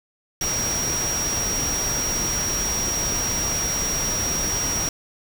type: tone in noise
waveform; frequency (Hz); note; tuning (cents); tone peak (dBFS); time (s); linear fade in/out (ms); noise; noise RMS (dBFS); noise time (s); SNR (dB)
sine; 5670; F8; +25; -23; 0.41-4.89; 2; pink; -28; 0.41-4.89; +2
effects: none